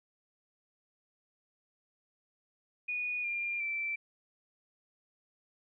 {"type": "tone with pitch steps", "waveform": "sine", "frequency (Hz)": [2462, 2397, 2335], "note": ["D#7", "D7", "D7"], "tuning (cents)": [-19, 35, -11], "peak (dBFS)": -32, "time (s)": [2.88, 3.96], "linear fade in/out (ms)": 10, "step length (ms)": 360, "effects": []}